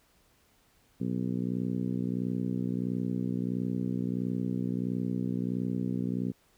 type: harmonic tone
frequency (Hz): 61.5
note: B1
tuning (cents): -7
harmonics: 2 / 3 / 4 / 5 / 6 / 7 / 8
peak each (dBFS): -36 / -32 / -33 / -40 / -44 / -45 / -51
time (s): 1-6.32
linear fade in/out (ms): 10
effects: pink hiss -66 dBFS RMS until 6.57 s